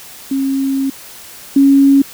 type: tone pair in turn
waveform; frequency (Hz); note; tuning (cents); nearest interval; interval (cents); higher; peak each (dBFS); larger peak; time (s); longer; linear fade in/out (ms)
sine; 270.9 / 276.1; C#4 / C#4; -40 / -7; unison; 33; second; -13 / -5; second; 0.31-0.9 / 1.56-2.02; first; 5
effects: white hiss -35 dBFS RMS until 2.13 s